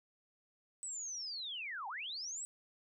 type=linear two-way sweep; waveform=sine; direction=down then up; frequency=8090 to 753 to 8090 Hz; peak=-40 dBFS; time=0.83-2.45 s; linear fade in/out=0 ms; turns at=1.88 s; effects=none